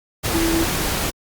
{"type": "tone in noise", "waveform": "sine", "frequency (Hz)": 330.4, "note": "E4", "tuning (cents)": 4, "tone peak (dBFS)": -18, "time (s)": [0.33, 0.65], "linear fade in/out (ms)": 20, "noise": "pink", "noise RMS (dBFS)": -22, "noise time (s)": [0.23, 1.11], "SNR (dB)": 1, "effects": ["Opus 48 kbps"]}